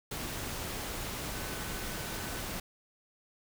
sine tone in noise, 1508 Hz, F#6, 32 cents sharp, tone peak -49 dBFS, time 1.35-2.41 s, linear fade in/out 5 ms, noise pink, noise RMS -38 dBFS, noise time 0.11-2.6 s, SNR -14 dB, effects none

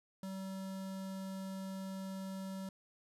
square tone with notch filter, 191.5 Hz, G3, 40 cents flat, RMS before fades -43 dBFS, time 0.23-2.69 s, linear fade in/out 2 ms, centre 2300 Hz, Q 1.7, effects resampled to 32000 Hz + 12-bit

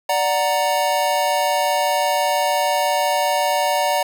square chord, D augmented, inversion none, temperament equal, 587.3 / 740 / 932.3 Hz, D5 / F#5 / A#5, 0 / 0 / 0 cents, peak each -22 dBFS, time 0.09-4.03 s, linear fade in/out 5 ms, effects none

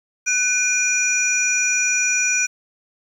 sine tone cluster, 1507 / 2420 / 5840 / 6860 Hz, F#6 / D#7 / F#8 / A8, +31 / -49 / -24 / -45 cents, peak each -25 / -20 / -20 / -29 dBFS, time 0.26-2.47 s, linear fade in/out 20 ms, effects 8-bit

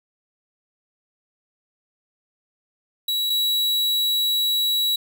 45% pulse tone pair in turn, 3900 / 3900 Hz, B7 / B7, -23 / -23 cents, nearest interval unison, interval 0 cents, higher neither, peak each -21 / -19 dBFS, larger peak second, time 3.08-3.3 / 3.3-4.96 s, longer second, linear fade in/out 5 ms, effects none

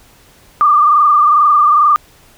sine tone with frequency modulation, 1193 Hz, D6, 27 cents sharp, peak -6 dBFS, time 0.61-1.96 s, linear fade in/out 0 ms, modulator 22.3 Hz, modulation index 1.7, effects pink hiss -46 dBFS RMS until 2.37 s

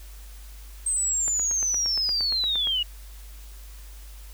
sine linear sweep, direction down, 8360 to 2841 Hz, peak -22 dBFS, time 0.86-2.83 s, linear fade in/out 5 ms
click train, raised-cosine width 0.5 ms, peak -23 dBFS, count 13, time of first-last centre 1.28-2.672 s, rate 8.62 Hz
effects added 50 Hz sine -40 dBFS peak until 4.33 s + white hiss -51 dBFS RMS until 4.33 s

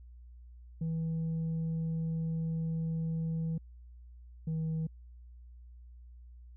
sine tone pair in turn, 162.7 / 160.09 Hz, E3 / D#3, -22 / +50 cents, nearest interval unison, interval 28 cents, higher first, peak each -28 dBFS, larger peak neither, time 0.81-3.58 / 4.47-4.87 s, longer first, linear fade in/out 5 ms, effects tanh soft clip ceiling -30 dBFS + added 60 Hz sine -49 dBFS peak until 6.56 s

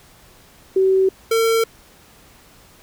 sine / square tone pair in turn, 381.1 / 453.2 Hz, G4 / A#4, -49 / -49 cents, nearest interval minor third, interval 300 cents, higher second, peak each -12 / -15 dBFS, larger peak first, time 0.76-1.09 / 1.31-1.64 s, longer neither, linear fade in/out 5 ms, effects pink hiss -49 dBFS RMS until 2.82 s

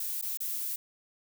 violet noise with dropouts, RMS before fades -34 dBFS, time 0-0.76 s, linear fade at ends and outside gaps 5 ms, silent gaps 0.214-0.224 / 0.373-0.403 s, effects none

